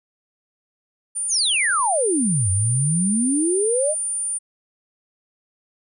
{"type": "tone", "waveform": "sine", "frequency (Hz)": 9230, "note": "D9", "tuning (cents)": -31, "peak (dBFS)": -22, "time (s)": [1.15, 4.39], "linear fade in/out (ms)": 20}
{"type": "exponential two-way sweep", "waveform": "sine", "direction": "down then up", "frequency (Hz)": [7260, 90.6, 641], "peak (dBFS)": -18, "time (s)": [1.28, 3.95], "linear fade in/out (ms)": 50, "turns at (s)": 2.5}
{"effects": []}